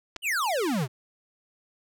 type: clicks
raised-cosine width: 0.2 ms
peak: -19 dBFS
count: 2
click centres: 0.162 / 0.165 s
type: exponential sweep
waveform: square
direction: down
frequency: 3101 to 115.2 Hz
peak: -25 dBFS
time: 0.22-0.88 s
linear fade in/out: 50 ms
effects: none